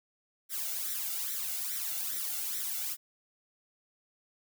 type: noise with flanger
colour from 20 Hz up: blue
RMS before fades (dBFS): -35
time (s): 0.49-2.97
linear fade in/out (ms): 50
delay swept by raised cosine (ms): 0.52 to 1.44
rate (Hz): 2.4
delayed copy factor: +0.75
effects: none